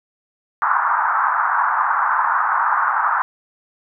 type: band-pass noise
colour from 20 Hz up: pink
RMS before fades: -18 dBFS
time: 0.62-3.22 s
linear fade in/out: 0 ms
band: 880 to 1500 Hz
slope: 48 dB/octave
effects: none